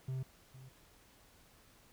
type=tone with echo; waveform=triangle; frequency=130.81 Hz; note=C3; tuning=in tune; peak=-34 dBFS; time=0.08-0.23 s; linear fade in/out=5 ms; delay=460 ms; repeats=1; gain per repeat=-15 dB; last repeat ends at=0.69 s; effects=pink hiss -64 dBFS RMS until 1.92 s